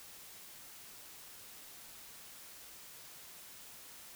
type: silence
effects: white hiss -53 dBFS RMS until 4.15 s